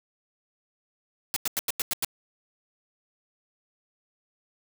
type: noise bursts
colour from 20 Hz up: white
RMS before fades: -27 dBFS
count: 7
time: 1.34-2.047 s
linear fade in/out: 0 ms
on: 23 ms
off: 91 ms
effects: none